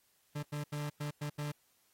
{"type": "tone bursts at uneven times", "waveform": "40% pulse", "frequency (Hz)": 147.4, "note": "D3", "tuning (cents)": 7, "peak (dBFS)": -35, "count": 6, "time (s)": [[0.35, 0.43], [0.52, 0.64], [0.72, 0.9], [1, 1.11], [1.21, 1.3], [1.38, 1.52]], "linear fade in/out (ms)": 10, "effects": ["white hiss -72 dBFS RMS until 1.93 s", "AAC 48 kbps"]}